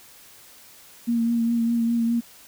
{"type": "tone with vibrato", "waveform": "sine", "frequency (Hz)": 232.6, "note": "A#3", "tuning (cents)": -4, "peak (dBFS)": -19, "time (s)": [1.07, 2.21], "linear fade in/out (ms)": 20, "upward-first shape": "triangle", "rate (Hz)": 4.9, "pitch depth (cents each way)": 29, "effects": ["white hiss -49 dBFS RMS until 2.47 s"]}